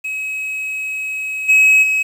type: tone with level steps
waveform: triangle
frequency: 2556 Hz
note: D#7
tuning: 46 cents sharp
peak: -19 / -6 / -12 dBFS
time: 0.04-2.03 s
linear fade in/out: 10 ms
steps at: 1.48 / 1.82 s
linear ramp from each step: 20 ms
effects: 7-bit